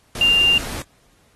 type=tone in noise; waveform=sine; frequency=2794 Hz; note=F7; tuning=in tune; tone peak=-12 dBFS; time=0.21-0.58 s; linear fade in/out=2 ms; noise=pink; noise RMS=-30 dBFS; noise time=0.15-0.82 s; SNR=+15 dB; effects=pink hiss -58 dBFS RMS until 1.35 s + AAC 32 kbps